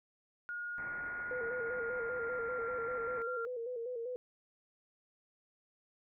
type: tone with pitch glide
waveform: sine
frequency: 1433 to 1383.4 Hz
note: F6 to F6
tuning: +44 to -17 cents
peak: -38 dBFS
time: 0.49-3.45 s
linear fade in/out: 0 ms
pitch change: -61 cents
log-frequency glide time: 1.52-2.66 s
type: low-pass noise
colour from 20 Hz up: white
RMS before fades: -50 dBFS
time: 0.78-3.22 s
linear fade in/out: 0 ms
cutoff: 2200 Hz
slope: 96 dB/octave
type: tone with vibrato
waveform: sine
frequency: 481.1 Hz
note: B4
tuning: 45 cents flat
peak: -37 dBFS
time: 1.31-4.16 s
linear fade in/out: 0 ms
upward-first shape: square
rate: 5.1 Hz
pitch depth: 69 cents each way
effects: none